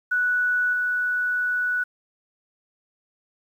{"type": "tone with level steps", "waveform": "sine", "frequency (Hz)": 1477, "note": "F#6", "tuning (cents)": -3, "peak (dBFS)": [-19, -21], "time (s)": [0.11, 1.84], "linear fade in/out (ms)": 10, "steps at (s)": 0.73, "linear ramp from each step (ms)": 2, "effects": ["9-bit"]}